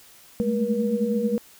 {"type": "tone cluster", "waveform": "sine", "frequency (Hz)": [204.3, 217.1, 226.5, 479.2], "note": ["G#3", "A3", "A#3", "A#4"], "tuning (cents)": [-28, -23, -50, 48], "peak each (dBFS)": [-28, -25, -30, -25], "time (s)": [0.4, 1.38], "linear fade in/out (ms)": 0, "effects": ["white hiss -51 dBFS RMS until 1.59 s"]}